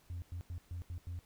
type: tone bursts at uneven times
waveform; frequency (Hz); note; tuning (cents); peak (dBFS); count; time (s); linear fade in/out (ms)
sine; 87.2; F2; -2; -37; 6; 0.1-0.22 / 0.32-0.41 / 0.5-0.58 / 0.71-0.82 / 0.9-0.98 / 1.07-1.19; 0
effects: tanh soft clip ceiling -37 dBFS + pink hiss -67 dBFS RMS until 1.25 s